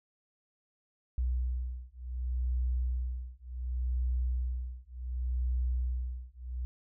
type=beating tone pair; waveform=sine; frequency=61.74 / 62.42 Hz; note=B1 / B1; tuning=0 / +19 cents; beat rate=0.68 Hz; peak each=-33 / -33 dBFS; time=1.18-6.65 s; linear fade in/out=0 ms; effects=none